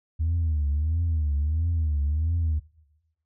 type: tone with vibrato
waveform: sine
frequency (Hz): 77.78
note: D#2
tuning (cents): 0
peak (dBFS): -20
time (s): 0.19-2.6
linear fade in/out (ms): 20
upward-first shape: triangle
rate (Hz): 1.5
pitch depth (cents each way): 170
effects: noise-tail reverb RT60 1.0 s tail -22 dB re dry + tanh soft clip ceiling -19 dBFS